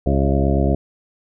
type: harmonic tone with a mistuned harmonic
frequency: 68.6 Hz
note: C#2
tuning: 17 cents flat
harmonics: 1 / 2 / 3 / 4 / 5 / 6 / 8 / 9 / 10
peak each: -18 / -21 / -23 / -24 / -25 / -26 / -27 / -28 / -28 dBFS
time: 0.06-0.75 s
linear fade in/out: 5 ms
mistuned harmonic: 9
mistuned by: +20 cents
effects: none